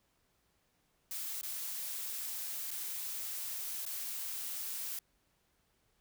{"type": "noise with dropouts", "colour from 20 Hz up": "blue", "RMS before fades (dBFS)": -40, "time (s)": [1.11, 4.99], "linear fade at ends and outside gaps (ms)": 2, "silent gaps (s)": [[1.413, 1.431], [2.707, 2.712], [3.853, 3.862]], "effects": ["pink hiss -75 dBFS RMS until 6 s"]}